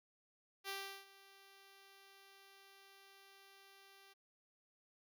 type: tone with ADSR envelope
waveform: 5% pulse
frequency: 392 Hz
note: G4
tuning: in tune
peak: -30 dBFS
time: 0.64-4.14 s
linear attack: 48 ms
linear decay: 360 ms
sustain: -20 dB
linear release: 18 ms
effects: none